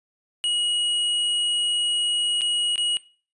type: tone with dropouts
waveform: square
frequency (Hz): 2901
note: F#7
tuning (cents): -35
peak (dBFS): -22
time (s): 0.44-2.97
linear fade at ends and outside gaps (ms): 0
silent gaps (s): 2.41-2.417 / 2.758-2.779
effects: noise-tail reverb RT60 0.4 s tail -20 dB re dry + resampled to 24000 Hz